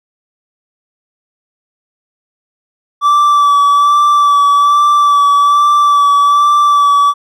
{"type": "tone with vibrato", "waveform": "triangle", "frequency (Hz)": 1158, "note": "D6", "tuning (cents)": -25, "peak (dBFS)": -4, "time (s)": [3.01, 7.14], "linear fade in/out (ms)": 50, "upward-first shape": "sine", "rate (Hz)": 1.2, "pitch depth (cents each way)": 21, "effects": []}